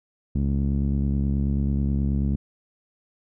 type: tone with low-pass filter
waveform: sawtooth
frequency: 69.3 Hz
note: C#2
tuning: in tune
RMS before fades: -23 dBFS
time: 0.35-2.36 s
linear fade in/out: 5 ms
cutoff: 220 Hz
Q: 2.2
effects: none